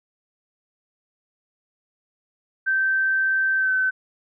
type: tone with pitch glide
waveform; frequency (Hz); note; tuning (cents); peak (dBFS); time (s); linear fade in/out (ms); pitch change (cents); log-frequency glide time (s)
sine; 1554 to 1525.5; G6 to G6; -16 to -48; -18; 2.66-3.91; 20; -32; 3.57-3.72
effects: none